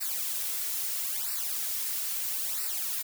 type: noise with flanger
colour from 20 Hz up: blue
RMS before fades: -32 dBFS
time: 0-3.03 s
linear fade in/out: 20 ms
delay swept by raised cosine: 0.3 to 3.8 ms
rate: 0.76 Hz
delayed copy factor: -0.75
effects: none